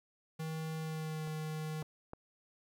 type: tone with pitch glide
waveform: square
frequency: 158.9 to 155.81 Hz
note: D#3 to D#3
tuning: +37 to +3 cents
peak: -38 dBFS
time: 0.39-1.83 s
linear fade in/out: 10 ms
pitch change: -34 cents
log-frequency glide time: 0.78-1.26 s
type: clicks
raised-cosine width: 1 ms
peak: -38 / -31 / -30 dBFS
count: 3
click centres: 1.274 / 1.825 / 2.134 s
effects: 12-bit